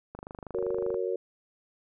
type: click train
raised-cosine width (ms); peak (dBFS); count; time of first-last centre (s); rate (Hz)
1; -26; 21; 0.15-0.944; 25.2
type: chord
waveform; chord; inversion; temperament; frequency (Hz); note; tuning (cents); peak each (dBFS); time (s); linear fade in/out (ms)
sine; F# major; none; just; 370 / 462.5 / 555; F#4 / A#4 / C#5; 0 / -14 / +2; -31 / -31 / -35; 0.54-1.16; 5
effects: none